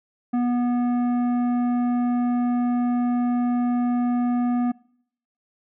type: tone with tanh clipping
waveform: sine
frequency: 243.6 Hz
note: B3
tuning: 24 cents flat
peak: -21 dBFS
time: 0.33-4.72 s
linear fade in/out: 10 ms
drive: 11 dB
effects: noise-tail reverb RT60 0.7 s tail -24 dB re dry